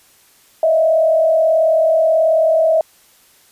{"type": "tone with frequency modulation", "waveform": "sine", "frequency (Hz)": 643, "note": "E5", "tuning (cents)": -43, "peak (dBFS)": -10, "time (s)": [0.63, 2.81], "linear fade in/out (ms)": 2, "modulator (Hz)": 38.5, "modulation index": 0.67, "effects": ["white hiss -51 dBFS RMS until 3.51 s", "resampled to 32000 Hz"]}